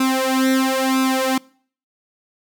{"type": "tone with flanger", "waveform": "sawtooth", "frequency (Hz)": 262.9, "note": "C4", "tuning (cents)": 8, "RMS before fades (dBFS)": -18, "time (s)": [0, 1.38], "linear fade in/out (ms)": 5, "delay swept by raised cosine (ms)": [0.79, 3.29], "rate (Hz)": 1, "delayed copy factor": 0.85, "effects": ["noise-tail reverb RT60 0.5 s tail -24 dB re dry"]}